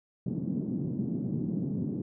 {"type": "band-pass noise", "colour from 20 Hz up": "white", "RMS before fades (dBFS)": -32, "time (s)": [0.26, 2.02], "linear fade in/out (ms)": 5, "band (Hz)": [140, 260], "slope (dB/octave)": 24, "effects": []}